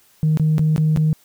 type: tone with dropouts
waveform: sine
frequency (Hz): 155.56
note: D#3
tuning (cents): 0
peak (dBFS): -12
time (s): 0.23-1.13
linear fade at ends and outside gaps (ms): 0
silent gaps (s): 0.373-0.397 / 0.582-0.593 / 0.762-0.779 / 0.962-0.973
effects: tanh soft clip ceiling -10 dBFS + white hiss -55 dBFS RMS until 1.24 s